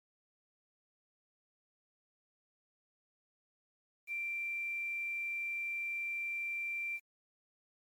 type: tone with quantisation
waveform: sine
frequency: 2356 Hz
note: D7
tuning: 5 cents sharp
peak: -35 dBFS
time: 4.07-7 s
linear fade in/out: 50 ms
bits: 10
effects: MP3 96 kbps